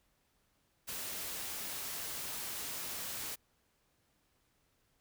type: noise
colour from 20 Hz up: white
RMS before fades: -41 dBFS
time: 0.87-3.36 s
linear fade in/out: 20 ms
effects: pink hiss -75 dBFS RMS until 5 s